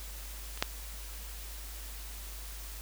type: clicks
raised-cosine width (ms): 0.2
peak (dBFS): -26 / -9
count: 2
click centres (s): 0.575 / 0.625
effects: added 51 Hz sine -42 dBFS peak until 2.81 s + white hiss -47 dBFS RMS until 2.81 s